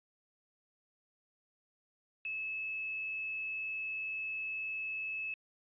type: tone with quantisation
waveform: sine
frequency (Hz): 2601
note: E7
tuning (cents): -24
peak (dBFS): -36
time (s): 2.25-5.34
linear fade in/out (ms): 2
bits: 8
effects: resampled to 8000 Hz